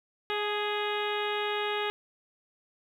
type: harmonic tone with a mistuned harmonic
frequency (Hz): 415.6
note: G#4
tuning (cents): +1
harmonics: 1 / 2 / 3 / 4 / 5 / 6 / 7 / 8 / 9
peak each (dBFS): -32 / -35 / -37 / -38 / -39 / -40 / -40 / -41 / -42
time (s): 0.3-1.9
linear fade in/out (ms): 0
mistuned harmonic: 2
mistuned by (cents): +21
effects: 10-bit